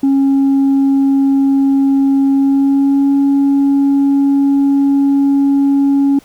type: tone with pitch glide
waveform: sine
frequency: 273.7 to 278.3 Hz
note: C#4 to C#4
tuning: -22 to +7 cents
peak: -6 dBFS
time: 0.03-6.19 s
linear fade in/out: 5 ms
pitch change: +29 cents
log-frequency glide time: 2.33-3.13 s
effects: tanh soft clip ceiling -7 dBFS + pink hiss -46 dBFS RMS until 6.24 s